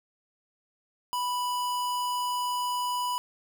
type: tone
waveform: square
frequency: 987 Hz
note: B5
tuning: 1 cent flat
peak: -28 dBFS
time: 1.13-3.18 s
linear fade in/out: 0 ms
effects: none